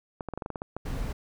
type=clicks; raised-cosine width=1 ms; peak=-20 dBFS; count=10; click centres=0.208 / 0.287 / 0.337 / 0.376 / 0.422 / 0.461 / 0.503 / 0.558 / 0.619 / 0.766 s
type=noise; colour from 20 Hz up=brown; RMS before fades=-32 dBFS; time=0.85-1.13 s; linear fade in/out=10 ms
effects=none